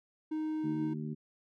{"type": "tone", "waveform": "triangle", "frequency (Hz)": 311.1, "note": "D#4", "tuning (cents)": 0, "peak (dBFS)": -30, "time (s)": [0.31, 0.94], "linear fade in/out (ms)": 10}
{"type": "harmonic tone", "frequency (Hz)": 76, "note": "D#2", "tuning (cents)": -40, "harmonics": [2, 3, 4, 5], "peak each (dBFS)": [-38, -39, -47, -47], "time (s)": [0.63, 1.15], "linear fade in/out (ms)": 20}
{"effects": []}